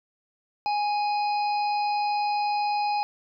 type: harmonic tone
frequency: 829 Hz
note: G#5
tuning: 3 cents flat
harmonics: 1 / 3 / 5 / 6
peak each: -23 / -36 / -41 / -39 dBFS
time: 0.66-3.03 s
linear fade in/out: 0 ms
effects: none